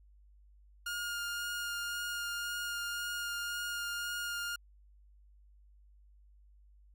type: tone with vibrato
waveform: sawtooth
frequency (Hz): 1418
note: F6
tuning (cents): +26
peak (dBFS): -32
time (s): 0.86-4.56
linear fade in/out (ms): 5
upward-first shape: sine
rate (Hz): 1.9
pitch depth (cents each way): 11
effects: added 50 Hz sine -58 dBFS peak until 6.94 s